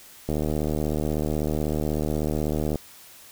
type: click train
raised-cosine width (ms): 2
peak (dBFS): -13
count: 189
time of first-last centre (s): 0.29-2.757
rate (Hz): 76.2
effects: white hiss -48 dBFS RMS until 3.31 s

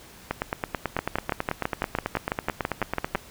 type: two click trains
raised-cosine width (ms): 0.5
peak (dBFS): -9 / -10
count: 14 / 27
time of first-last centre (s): 0.99-3.149 / 0.31-3.155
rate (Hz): 6.02 / 9.14
effects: pink hiss -48 dBFS RMS until 3.3 s

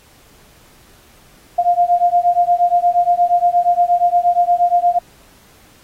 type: beating tone pair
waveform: sine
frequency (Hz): 698.5 / 707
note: F5 / F5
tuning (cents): 0 / +21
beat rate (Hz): 8.5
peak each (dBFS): -14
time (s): 1.58-4.99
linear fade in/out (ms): 10
effects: pink hiss -49 dBFS RMS until 5.83 s + AAC 48 kbps

